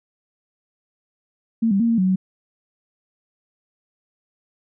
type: tone with pitch steps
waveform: sine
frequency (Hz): 226.9 / 196.4 / 231.9 / 229.8 / 186.3 / 187.4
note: A#3 / G3 / A#3 / A#3 / F#3 / F#3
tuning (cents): -47 / +4 / -9 / -25 / +12 / +22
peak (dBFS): -15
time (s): 1.62-2.16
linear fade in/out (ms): 10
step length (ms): 90
effects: none